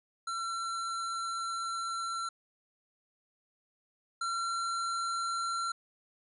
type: tone pair in turn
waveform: square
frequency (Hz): 1354 / 1363.4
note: E6 / F6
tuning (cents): +46 / -42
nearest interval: unison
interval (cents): 12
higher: second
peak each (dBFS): -34 / -32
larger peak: second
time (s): 0.27-2.29 / 4.21-5.72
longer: first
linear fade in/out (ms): 5
effects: resampled to 24000 Hz